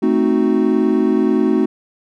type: chord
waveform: triangle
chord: A diminished seventh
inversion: none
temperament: equal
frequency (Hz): 220 / 261.6 / 311.1 / 370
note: A3 / C4 / Eb4 / Gb4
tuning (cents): 0 / 0 / 0 / 0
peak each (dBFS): -16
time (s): 0.02-1.66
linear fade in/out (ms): 10
effects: none